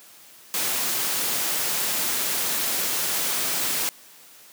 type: noise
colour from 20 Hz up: white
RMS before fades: -25 dBFS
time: 0.54-3.89 s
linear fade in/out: 0 ms
effects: white hiss -49 dBFS RMS until 4.52 s + high-pass 150 Hz 12 dB/octave